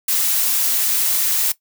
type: noise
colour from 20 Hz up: blue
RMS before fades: -18 dBFS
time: 0.08-1.52 s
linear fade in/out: 5 ms
effects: noise-tail reverb RT60 0.1 s tail -17 dB re dry